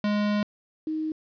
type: tone pair in turn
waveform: square / sine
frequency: 207.7 / 312.9 Hz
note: G#3 / D#4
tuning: 0 / +10 cents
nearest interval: perfect fifth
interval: 710 cents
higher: second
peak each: -23 / -26 dBFS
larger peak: first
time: 0.04-0.43 / 0.87-1.12 s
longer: first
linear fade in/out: 2 ms
effects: resampled to 11025 Hz + 10-bit